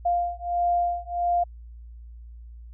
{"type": "beating tone pair", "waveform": "sine", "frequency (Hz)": [698.5, 700], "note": ["F5", "F5"], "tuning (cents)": [0, 4], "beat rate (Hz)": 1.5, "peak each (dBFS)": -25, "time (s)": [0.05, 1.44], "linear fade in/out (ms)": 10, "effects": ["added 58 Hz sine -40 dBFS peak until 2.73 s"]}